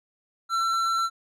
sine tone with tanh clipping, 1346 Hz, E6, 36 cents sharp, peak -24 dBFS, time 0.49-1.1 s, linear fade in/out 50 ms, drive 12 dB, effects none

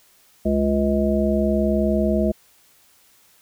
harmonic tone, 70.1 Hz, C#2, 20 cents sharp, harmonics 1 / 3 / 5 / 7 / 9, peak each -25 / -20 / -24 / -29 / -23 dBFS, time 0.45-2.32 s, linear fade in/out 10 ms, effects white hiss -56 dBFS RMS until 3.41 s

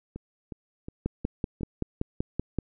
two click trains, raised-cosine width 3 ms, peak -24 / -14 dBFS, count 5 / 9, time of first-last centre 0.16-1.609 / 1.06-2.587 s, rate 2.76 / 5.24 Hz, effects none

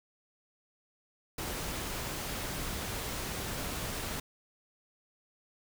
pink noise, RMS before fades -37 dBFS, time 1.38-4.2 s, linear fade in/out 5 ms, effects none

